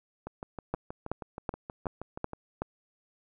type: two click trains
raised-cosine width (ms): 1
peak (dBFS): -24 / -16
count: 14 / 6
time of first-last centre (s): 0.27-2.333 / 0.74-2.62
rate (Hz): 6.3 / 2.66
effects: none